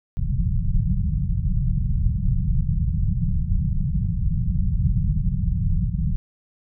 pink low-pass noise, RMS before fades -21 dBFS, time 0.17-6.16 s, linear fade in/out 0 ms, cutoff 190 Hz, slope 96 dB/octave, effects none

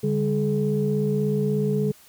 sine tone cluster, 144.3 / 200.8 / 426.5 Hz, D3 / G3 / G#4, -30 / +42 / +46 cents, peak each -24 dBFS, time 0.03-1.92 s, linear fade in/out 10 ms, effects tanh soft clip ceiling -11 dBFS + white hiss -52 dBFS RMS until 2.08 s

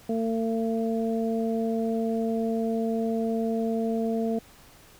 harmonic tone, 225.9 Hz, A3, 46 cents sharp, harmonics 1 / 2 / 3, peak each -26 / -29 / -33 dBFS, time 0.09-4.39 s, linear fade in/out 5 ms, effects pink hiss -53 dBFS RMS until 4.99 s

